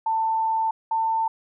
sine tone pair in turn, 891 / 895.6 Hz, A5 / A5, +22 / +30 cents, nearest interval unison, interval 8 cents, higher second, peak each -20 dBFS, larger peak neither, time 0.06-0.71 / 0.91-1.28 s, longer first, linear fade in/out 5 ms, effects none

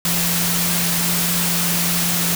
sine tone in noise, 172.8 Hz, F3, 18 cents flat, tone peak -23 dBFS, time 0.05-2.35 s, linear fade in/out 2 ms, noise white, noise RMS -20 dBFS, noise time 0.05-2.35 s, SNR -6 dB, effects none

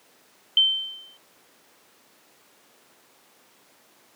sine tone with exponential decay, 3100 Hz, G7, 20 cents flat, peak -12 dBFS, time 0.57-1.17 s, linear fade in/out 2 ms, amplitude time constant 130 ms, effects pink hiss -57 dBFS RMS until 4.15 s + high-pass 300 Hz 12 dB/octave

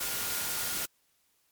sine tone in noise, 1424 Hz, F6, 33 cents sharp, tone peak -44 dBFS, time 0-0.86 s, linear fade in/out 10 ms, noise white, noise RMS -33 dBFS, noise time 0-0.86 s, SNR -14 dB, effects white hiss -71 dBFS RMS until 1.51 s + MP3 96 kbps

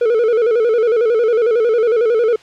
triangle tone with vibrato, 458.2 Hz, A#4, 30 cents flat, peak -9 dBFS, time 0.01-2.36 s, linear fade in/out 5 ms, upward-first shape square, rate 11 Hz, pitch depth 83 cents each way, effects white hiss -44 dBFS RMS until 2.42 s + low-pass 4000 Hz 12 dB/octave

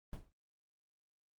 brown noise with exponential decay, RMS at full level -39 dBFS, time 0.13-0.32 s, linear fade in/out 2 ms, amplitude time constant 41 ms, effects Opus 24 kbps

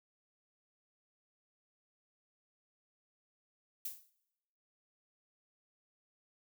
violet noise with exponential decay, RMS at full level -37 dBFS, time 3.85-4.1 s, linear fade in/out 5 ms, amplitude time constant 53 ms, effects noise-tail reverb RT60 0.9 s tail -21 dB re dry

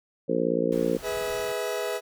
harmonic tone, 58.27 Hz, A#1, in tune, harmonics 3 / 4 / 5 / 6 / 7 / 8 / 9, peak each -32 / -31 / -30 / -31 / -32 / -27 / -29 dBFS, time 0.28-0.98 s, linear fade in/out 20 ms
pink noise, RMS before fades -44 dBFS, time 0.72-1.52 s, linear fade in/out 2 ms
40% pulse chord, E major, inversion first, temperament equal with one note detuned, 415.3 / 493.9 / 645.7 Hz, G#4 / B4 / E5, 0 / 0 / -36 cents, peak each -31 dBFS, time 1.02-2.01 s, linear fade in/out 50 ms
effects none

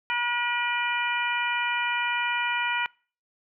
harmonic tone with a mistuned harmonic, 480.7 Hz, B4, 47 cents flat, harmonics 2 / 3 / 4 / 5 / 6, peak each -29 / -30 / -32 / -29 / -34 dBFS, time 0.1-2.86 s, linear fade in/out 0 ms, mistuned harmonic 6, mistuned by +47 cents, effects noise-tail reverb RT60 0.4 s tail -25 dB re dry

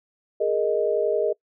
sine chord, Ab suspended second, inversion none, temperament equal, 415.3 / 466.2 / 622.3 Hz, Ab4 / Bb4 / Eb5, 0 / 0 / 0 cents, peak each -24 dBFS, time 0.4-1.33 s, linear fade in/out 10 ms, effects noise-tail reverb RT60 0.1 s tail -25 dB re dry

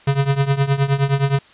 square tone with tremolo, 138.59 Hz, C#3, in tune, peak -12 dBFS, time 0.07-1.39 s, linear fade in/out 5 ms, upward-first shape triangle, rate 9.6 Hz, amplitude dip 90%, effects white hiss -48 dBFS RMS until 1.53 s + resampled to 8000 Hz

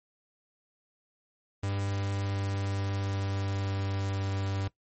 45% pulse tone with pitch glide, 99.1 to 97.68 Hz, G2 to G2, +19 to -6 cents, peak -29 dBFS, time 1.63-4.68 s, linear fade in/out 5 ms, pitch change -25 cents, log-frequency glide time 1.89-4.49 s, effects noise-tail reverb RT60 0.1 s tail -19 dB re dry + MP3 32 kbps

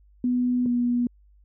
sine tone pair in turn, 247.5 / 242.5 Hz, B3 / B3, +4 / -31 cents, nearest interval unison, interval 35 cents, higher first, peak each -20 dBFS, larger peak neither, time 0.24-0.66 / 0.66-1.07 s, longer first, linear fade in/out 2 ms, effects added 50 Hz sine -53 dBFS peak until 1.44 s

